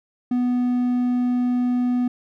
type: tone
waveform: triangle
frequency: 246.9 Hz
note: B3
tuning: in tune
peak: -16 dBFS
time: 0.31-2.08 s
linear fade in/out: 5 ms
effects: none